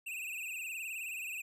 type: tone with vibrato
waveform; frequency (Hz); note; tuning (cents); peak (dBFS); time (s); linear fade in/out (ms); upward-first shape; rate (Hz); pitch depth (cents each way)
square; 2597; E7; -26; -39; 0.06-1.42; 10; triangle; 19; 120
effects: none